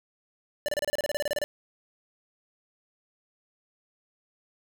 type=tone bursts; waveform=square; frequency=587 Hz; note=D5; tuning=1 cent flat; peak=-26 dBFS; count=15; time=0.66-1.44 s; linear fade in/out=0 ms; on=24 ms; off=30 ms; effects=none